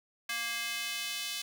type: tone with high-pass filter sweep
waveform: square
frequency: 233.2 Hz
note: A#3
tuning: 1 cent sharp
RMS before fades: -36 dBFS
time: 0.29-1.42 s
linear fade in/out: 5 ms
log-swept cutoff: 1900 to 3300 Hz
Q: 1.5
effects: none